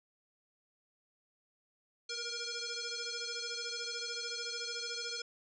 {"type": "tone with frequency modulation", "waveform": "sine", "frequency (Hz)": 480.3, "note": "B4", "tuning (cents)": -48, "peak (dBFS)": -37, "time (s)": [2.09, 5.22], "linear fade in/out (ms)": 5, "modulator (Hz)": 947, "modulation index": 6.1, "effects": []}